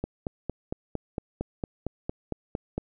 click train, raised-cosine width 2 ms, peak -16 dBFS, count 13, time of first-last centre 0.04-2.78 s, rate 4.38 Hz, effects none

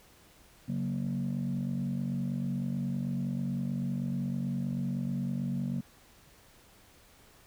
sine chord, F# major, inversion second, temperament equal with one note detuned, 138.59 / 185 / 234.4 Hz, C#3 / F#3 / A#3, 0 / 0 / +10 cents, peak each -33 dBFS, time 0.68-5.81 s, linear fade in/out 10 ms, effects tanh soft clip ceiling -25 dBFS + pink hiss -59 dBFS RMS until 7.46 s

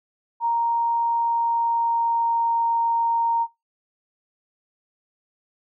sine tone with pitch glide, 932.3 to 926.9 Hz, A#5 to A#5, 0 to -10 cents, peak -19 dBFS, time 0.4-3.47 s, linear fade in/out 50 ms, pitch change -10 cents, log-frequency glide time 1.02-2.6 s, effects noise-tail reverb RT60 0.2 s tail -19 dB re dry

